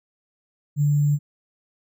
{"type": "tone with sample-and-hold", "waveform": "sine", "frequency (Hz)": 146.1, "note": "D3", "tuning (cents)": -9, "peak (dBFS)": -16, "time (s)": [0.76, 1.19], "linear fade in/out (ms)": 50, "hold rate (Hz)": 7350, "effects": []}